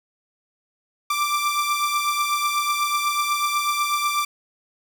sawtooth beating tone pair, 1174.7 / 1182.8 Hz, D6 / D6, 0 / +12 cents, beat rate 8.1 Hz, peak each -18 / -23 dBFS, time 1.1-4.25 s, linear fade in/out 5 ms, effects none

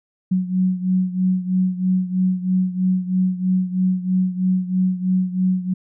sine beating tone pair, 184 / 187.1 Hz, F#3 / F#3, -9 / +20 cents, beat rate 3.1 Hz, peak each -18 / -22 dBFS, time 0.31-5.74 s, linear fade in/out 10 ms, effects none

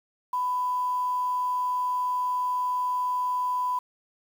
sine tone with quantisation, 997 Hz, B5, 16 cents sharp, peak -24 dBFS, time 0.33-3.79 s, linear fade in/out 5 ms, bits 8, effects none

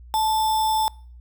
sine tone with sample-and-hold, 874 Hz, A5, 12 cents flat, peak -18 dBFS, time 0.14-0.88 s, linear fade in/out 0 ms, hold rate 4410 Hz, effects noise-tail reverb RT60 0.5 s tail -25 dB re dry + added 60 Hz sine -41 dBFS peak until 1.2 s

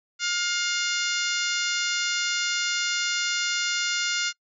harmonic tone, 708 Hz, F5, 23 cents sharp, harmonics 2 / 3 / 4 / 5 / 6 / 7 / 8 / 9 / 10, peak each -29 / -31 / -32 / -33 / -34 / -34 / -35 / -36 / -36 dBFS, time 0.19-4.33 s, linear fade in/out 50 ms, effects noise-tail reverb RT60 0.1 s tail -25 dB re dry

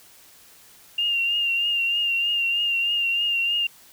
sine tone with vibrato, 2794 Hz, F7, in tune, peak -20 dBFS, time 0.98-3.67 s, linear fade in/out 5 ms, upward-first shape triangle, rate 3.2 Hz, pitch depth 41 cents each way, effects white hiss -51 dBFS RMS until 3.92 s

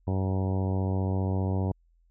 harmonic tone, 95 Hz, F#2, 46 cents sharp, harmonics 1 / 2 / 3 / 4 / 5 / 6 / 7 / 8 / 9 / 10, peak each -26 / -32 / -36 / -38 / -40 / -42 / -43 / -44 / -45 / -46 dBFS, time 0.07-1.72 s, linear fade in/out 5 ms, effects added 42 Hz sine -61 dBFS peak until 2.1 s

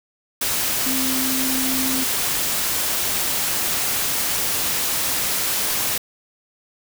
sine tone in noise, 261.6 Hz, C4, in tune, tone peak -24 dBFS, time 0.86-2.04 s, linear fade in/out 5 ms, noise white, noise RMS -22 dBFS, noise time 0.41-5.98 s, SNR -5 dB, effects none

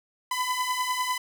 sawtooth beating tone pair, 1000 / 1010 Hz, B5 / B5, +21 / +39 cents, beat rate 10 Hz, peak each -25 dBFS, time 0.31-1.18 s, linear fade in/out 5 ms, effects none

